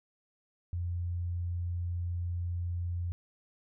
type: tone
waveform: sine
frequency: 87.31 Hz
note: F2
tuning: in tune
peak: -31 dBFS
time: 0.73-3.12 s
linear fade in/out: 0 ms
effects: none